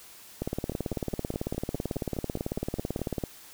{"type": "two click trains", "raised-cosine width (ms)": 2, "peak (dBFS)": [-23, -16], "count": [12, 52], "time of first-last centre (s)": [[0.72, 2.993], [0.42, 3.238]], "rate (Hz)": [4.84, 18.1], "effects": ["white hiss -50 dBFS RMS until 3.53 s"]}